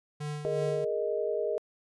square tone with tremolo, 148.8 Hz, D3, 23 cents sharp, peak -33 dBFS, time 0.2-0.85 s, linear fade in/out 10 ms, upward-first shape sine, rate 2.8 Hz, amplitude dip 55%
sine chord, Ab suspended second, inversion none, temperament equal, 415.3 / 466.2 / 622.3 Hz, Ab4 / Bb4 / Eb5, 0 / 0 / 0 cents, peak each -32 dBFS, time 0.45-1.58 s, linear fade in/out 0 ms
effects resampled to 24000 Hz

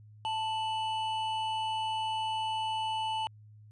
triangle tone pair together, 880 / 2960 Hz, A5 / F#7, 0 / 0 cents, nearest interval octave + major sixth, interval 2100 cents, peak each -29 / -36 dBFS, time 0.25-3.27 s, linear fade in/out 0 ms, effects added 106 Hz sine -51 dBFS peak until 3.71 s + resampled to 24000 Hz

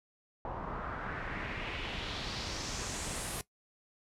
pink noise with low-pass filter sweep, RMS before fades -39 dBFS, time 0.45-3.41 s, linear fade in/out 0 ms, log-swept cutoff 920 to 11000 Hz, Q 2.4, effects noise-tail reverb RT60 0.1 s tail -18 dB re dry

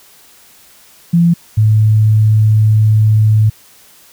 sine tone pair in turn, 170.6 / 108.09 Hz, F3 / A2, -40 / -30 cents, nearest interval minor sixth, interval 790 cents, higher first, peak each -6 dBFS, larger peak neither, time 1.13-1.34 / 1.57-3.5 s, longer second, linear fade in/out 10 ms, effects white hiss -44 dBFS RMS until 4.12 s

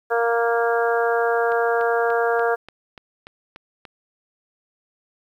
harmonic tone, 233.1 Hz, A#3, in tune, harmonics 2 / 3 / 4 / 5 / 6 / 7, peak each -20 / -23 / -29 / -30 / -27 / -28 dBFS, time 0.1-2.56 s, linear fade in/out 20 ms
click train, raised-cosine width 0.3 ms, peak -23 dBFS, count 9, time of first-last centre 1.52-3.852 s, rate 3.43 Hz
effects 9-bit

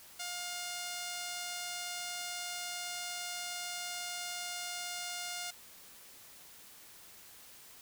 5% pulse tone, 709 Hz, F5, 26 cents sharp, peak -27 dBFS, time 0.19-5.51 s, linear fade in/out 10 ms, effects white hiss -55 dBFS RMS until 7.81 s

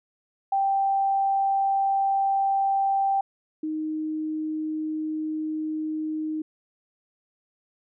sine tone pair in turn, 784 / 311.1 Hz, G5 / D#4, 0 / 0 cents, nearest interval octave + major third, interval 1600 cents, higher first, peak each -20 / -26 dBFS, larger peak first, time 0.52-3.21 / 3.63-6.42 s, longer second, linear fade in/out 5 ms, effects none

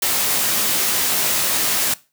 white noise with comb filter, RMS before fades -19 dBFS, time 0.02-1.94 s, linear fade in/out 5 ms, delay 17 ms, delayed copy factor -0.6, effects noise-tail reverb RT60 0.3 s tail -20 dB re dry + high-pass 100 Hz 12 dB/octave

